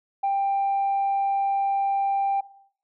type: tone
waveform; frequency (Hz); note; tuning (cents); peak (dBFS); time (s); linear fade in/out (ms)
sine; 790; G5; +13; -19; 0.23-2.41; 10
effects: noise-tail reverb RT60 0.6 s tail -18 dB re dry + tanh soft clip ceiling -18 dBFS